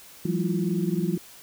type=tone cluster; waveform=sine; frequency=168.7 / 187.7 / 208 / 328.5 / 352.1 Hz; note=E3 / F#3 / G#3 / E4 / F4; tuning=+40 / +25 / +3 / -6 / +14 cents; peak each=-27 / -27 / -33 / -33 / -31 dBFS; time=0.25-1.18 s; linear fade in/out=5 ms; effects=white hiss -48 dBFS RMS until 1.42 s